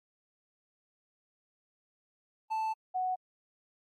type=tone pair in turn; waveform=triangle / sine; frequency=880 / 740.2 Hz; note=A5 / F#5; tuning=0 / 0 cents; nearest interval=minor third; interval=300 cents; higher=first; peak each=-28 / -29 dBFS; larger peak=first; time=2.5-2.74 / 2.94-3.16 s; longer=first; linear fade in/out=20 ms; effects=AAC 64 kbps